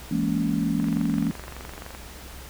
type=chord; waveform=sine; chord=A# half-diminished seventh; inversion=second; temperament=just; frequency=167.82 / 209.8 / 233.1 / 279.7 Hz; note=E3 / G#3 / A#3 / C#4; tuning=+31 / +18 / 0 / +16 cents; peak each=-27 dBFS; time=0.11-1.31 s; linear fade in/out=5 ms
type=click train; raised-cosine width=0.5 ms; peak=-23 dBFS; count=28; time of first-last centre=0.8-1.949 s; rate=23.5 Hz
effects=added 64 Hz sine -42 dBFS peak until 2.49 s + pink hiss -43 dBFS RMS until 2.49 s